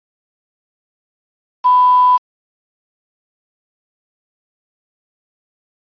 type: tone with quantisation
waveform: sine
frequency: 997 Hz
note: B5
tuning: 16 cents sharp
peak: -7 dBFS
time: 1.64-2.18 s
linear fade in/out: 20 ms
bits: 5
effects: resampled to 11025 Hz